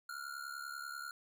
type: ring-modulated tone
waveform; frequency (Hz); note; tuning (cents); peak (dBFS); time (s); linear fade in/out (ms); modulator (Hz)
square; 1408; F6; +14; -40; 0.09-1.11; 2; 35.1
effects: none